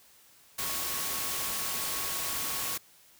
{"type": "tone in noise", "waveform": "sine", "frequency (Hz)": 1104, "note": "C#6", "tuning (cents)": -7, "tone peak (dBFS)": -44, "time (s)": [0.58, 2.78], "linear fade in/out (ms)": 10, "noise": "white", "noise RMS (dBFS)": -33, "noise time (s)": [0.58, 2.78], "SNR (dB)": -14, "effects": ["white hiss -59 dBFS RMS until 3.19 s"]}